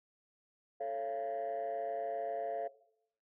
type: chord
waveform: sine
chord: A augmented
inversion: none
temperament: just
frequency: 440 / 550 / 687.5 Hz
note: A4 / C#5 / E#5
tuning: 0 / -14 / -27 cents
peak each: -40 / -39 / -36 dBFS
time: 0.8-2.68 s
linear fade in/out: 10 ms
effects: noise-tail reverb RT60 0.7 s tail -17 dB re dry + tanh soft clip ceiling -31 dBFS